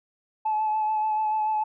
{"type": "tone with vibrato", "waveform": "sine", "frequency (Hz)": 862, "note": "A5", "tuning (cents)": -36, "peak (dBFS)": -21, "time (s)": [0.45, 1.64], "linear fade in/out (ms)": 10, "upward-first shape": "sine", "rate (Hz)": 6.9, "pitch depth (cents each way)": 21, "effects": ["tanh soft clip ceiling -18 dBFS"]}